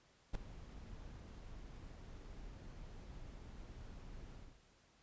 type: noise with ADSR envelope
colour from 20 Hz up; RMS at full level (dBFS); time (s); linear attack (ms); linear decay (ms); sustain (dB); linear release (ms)
brown; -35; 0.33-4.62; 22; 3; -17; 270
effects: pink hiss -70 dBFS RMS until 5.02 s + resampled to 16000 Hz